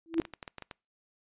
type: tone with exponential growth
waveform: sine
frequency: 329.1 Hz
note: E4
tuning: 3 cents flat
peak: -19 dBFS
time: 0.06-0.2 s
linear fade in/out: 0 ms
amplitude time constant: 29 ms
type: clicks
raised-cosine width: 0.3 ms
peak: -25 dBFS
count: 10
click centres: 0.142 / 0.182 / 0.218 / 0.252 / 0.337 / 0.428 / 0.478 / 0.583 / 0.623 / 0.712 s
effects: noise-tail reverb RT60 0.3 s tail -26 dB re dry + resampled to 8000 Hz